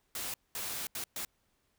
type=noise bursts at uneven times; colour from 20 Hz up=white; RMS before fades=-38 dBFS; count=4; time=0.15-0.34 / 0.55-0.87 / 0.95-1.04 / 1.16-1.25 s; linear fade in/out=2 ms; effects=pink hiss -75 dBFS RMS until 1.78 s